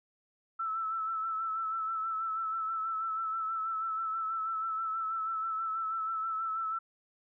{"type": "tone with vibrato", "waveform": "sine", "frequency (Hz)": 1318.5, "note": "E6", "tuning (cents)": 0, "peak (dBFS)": -31, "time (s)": [0.59, 6.79], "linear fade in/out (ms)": 10, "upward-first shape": "sine", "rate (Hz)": 6.2, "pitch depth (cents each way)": 33, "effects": []}